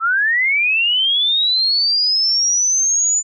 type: linear sweep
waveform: sine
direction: up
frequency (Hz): 1288 to 7040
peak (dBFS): -13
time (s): 0-3.23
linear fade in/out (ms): 50
effects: none